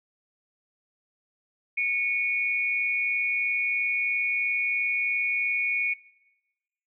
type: tone pair together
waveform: sine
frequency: 2217 / 2440 Hz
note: C#7 / D#7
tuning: 0 / -34 cents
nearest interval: major second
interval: 166 cents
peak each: -26 dBFS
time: 1.77-5.94 s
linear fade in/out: 10 ms
effects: noise-tail reverb RT60 1.0 s tail -20 dB re dry